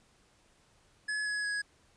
square tone with pitch steps, 1700 / 1683.4 / 1666.9 Hz, G#6 / G#6 / G#6, +40 / +23 / +6 cents, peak -32 dBFS, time 1.08-1.62 s, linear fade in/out 10 ms, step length 180 ms, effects pink hiss -66 dBFS RMS until 1.96 s + resampled to 22050 Hz

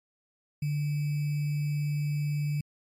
sine tone with sample-and-hold, 147 Hz, D3, 2 cents sharp, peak -26 dBFS, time 0.62-2.61 s, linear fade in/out 5 ms, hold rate 2450 Hz, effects MP3 64 kbps

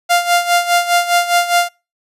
sawtooth tone with tremolo, 698.5 Hz, F5, in tune, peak -5 dBFS, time 0.09-1.69 s, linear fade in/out 20 ms, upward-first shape sine, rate 4.9 Hz, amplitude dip 75%, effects noise-tail reverb RT60 0.3 s tail -26 dB re dry + resampled to 32000 Hz

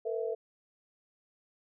sine chord, A suspended second, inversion none, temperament equal with one note detuned, 450.5 / 493.9 / 659.3 Hz, A4 / B4 / E5, +41 / 0 / 0 cents, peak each -33 / -37 / -38 dBFS, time 0.05-0.35 s, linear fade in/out 10 ms, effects none

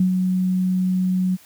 sine tone with ADSR envelope, 184.6 Hz, F#3, 4 cents flat, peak -13 dBFS, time 0-1.37 s, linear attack 4 ms, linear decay 99 ms, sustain -4 dB, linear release 29 ms, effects white hiss -50 dBFS RMS until 1.45 s

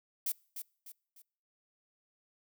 violet noise with echo, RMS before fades -33 dBFS, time 0.26-0.32 s, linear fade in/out 5 ms, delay 300 ms, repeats 3, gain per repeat -8 dB, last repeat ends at 1.22 s, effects noise-tail reverb RT60 0.6 s tail -26 dB re dry

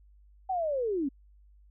sine linear sweep, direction down, 774 to 256.2 Hz, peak -27 dBFS, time 0.49-1.09 s, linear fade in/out 10 ms, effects added 50 Hz sine -55 dBFS peak until 1.7 s

